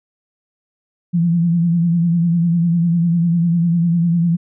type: tone with vibrato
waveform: sine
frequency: 170 Hz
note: F3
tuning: 46 cents flat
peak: -12 dBFS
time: 1.13-4.37 s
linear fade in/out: 20 ms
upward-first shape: triangle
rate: 10 Hz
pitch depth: 67 cents each way
effects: none

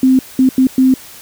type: tone bursts at uneven times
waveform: sine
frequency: 260.3 Hz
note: C4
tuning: 9 cents flat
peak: -6 dBFS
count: 4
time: 0.03-0.19 / 0.39-0.49 / 0.58-0.67 / 0.78-0.94 s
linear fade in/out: 2 ms
effects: white hiss -36 dBFS RMS until 1.21 s

